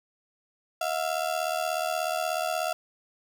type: ring-modulated tone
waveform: 35% pulse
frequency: 679 Hz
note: F5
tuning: 49 cents flat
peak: -22 dBFS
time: 0.81-2.73 s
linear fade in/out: 0 ms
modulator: 38.3 Hz
effects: none